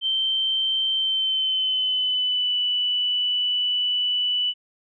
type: tone with pitch glide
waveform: sine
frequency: 3118 to 2970 Hz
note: G7 to F#7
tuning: -10 to +6 cents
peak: -20 dBFS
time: 0.01-4.54 s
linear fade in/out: 50 ms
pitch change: -84 cents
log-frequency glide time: 0.94-2.57 s
effects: none